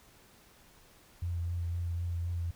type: tone with vibrato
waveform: sine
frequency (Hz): 86.1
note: F2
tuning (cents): -24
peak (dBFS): -31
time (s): 1.22-2.51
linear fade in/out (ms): 5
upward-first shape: triangle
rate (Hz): 3.9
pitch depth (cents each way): 25
effects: pink hiss -60 dBFS RMS until 2.55 s